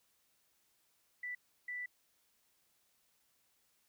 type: tone bursts at uneven times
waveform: sine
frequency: 1975.5 Hz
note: B6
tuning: in tune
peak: -39 dBFS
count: 2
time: 1.23-1.35 / 1.68-1.86 s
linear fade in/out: 5 ms
effects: white hiss -75 dBFS RMS until 3.88 s